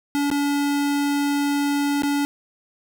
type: tone with dropouts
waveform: square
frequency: 285.8 Hz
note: D4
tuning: 47 cents flat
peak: -20 dBFS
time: 0.15-2.25 s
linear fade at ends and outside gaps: 0 ms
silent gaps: 0.302-0.314 / 2.021-2.034 s
effects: none